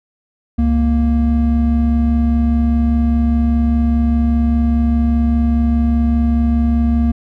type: tone pair together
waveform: triangle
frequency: 69.38 / 233.1 Hz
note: C#2 / A#3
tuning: +2 / 0 cents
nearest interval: octave + major sixth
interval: 2098 cents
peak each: -12 dBFS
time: 0.58-7.12 s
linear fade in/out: 10 ms
effects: none